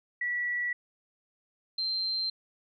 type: tone pair in turn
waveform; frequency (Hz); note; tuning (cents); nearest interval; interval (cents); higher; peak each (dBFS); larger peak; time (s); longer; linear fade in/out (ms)
sine; 1946 / 4139; B6 / C8; -26 / -20; octave + minor second; 1306; second; -28; neither; 0.21-0.73 / 1.78-2.3; neither; 5
effects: none